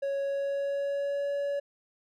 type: tone with pitch glide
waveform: triangle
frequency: 554.4 to 566.7 Hz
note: C#5 to C#5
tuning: 0 to +38 cents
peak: -26 dBFS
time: 0.02-1.6 s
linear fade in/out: 10 ms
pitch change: +38 cents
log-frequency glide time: 0.2-1.3 s
effects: none